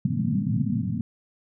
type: band-pass noise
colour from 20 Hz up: white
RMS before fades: -25 dBFS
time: 0.05-1.01 s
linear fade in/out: 2 ms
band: 100 to 250 Hz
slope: 96 dB/octave
effects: none